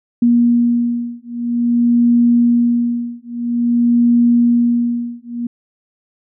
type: beating tone pair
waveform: sine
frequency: 237.9 / 238.4 Hz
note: A#3 / A#3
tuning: +35 / +39 cents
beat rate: 0.5 Hz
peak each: -14 dBFS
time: 0.22-5.47 s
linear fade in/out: 5 ms
effects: none